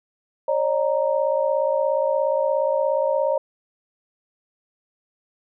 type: tone cluster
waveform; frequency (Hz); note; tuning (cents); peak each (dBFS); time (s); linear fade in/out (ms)
sine; 547 / 604 / 933; C#5 / D5 / A#5; -23 / +48 / +1; -21 / -22 / -27; 0.48-3.38; 5
effects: none